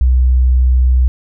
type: tone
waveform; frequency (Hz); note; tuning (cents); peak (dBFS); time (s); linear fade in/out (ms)
sine; 63.1; B1; +38; -7; 0.01-1.08; 0
effects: none